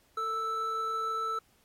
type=tone pair together; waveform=triangle; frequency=448.2 / 1318.5 Hz; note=A4 / E6; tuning=+32 / 0 cents; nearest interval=octave + perfect fifth; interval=1868 cents; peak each=-38 / -28 dBFS; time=0.17-1.39 s; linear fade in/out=5 ms; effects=pink hiss -66 dBFS RMS until 1.64 s + MP3 64 kbps